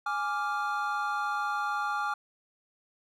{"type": "chord", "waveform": "triangle", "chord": "D diminished", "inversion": "second", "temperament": "equal", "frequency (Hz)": [830.6, 1174.7, 1396.9], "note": ["Ab5", "D6", "F6"], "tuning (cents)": [0, 0, 0], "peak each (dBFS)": -31, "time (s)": [0.06, 2.14], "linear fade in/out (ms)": 5, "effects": []}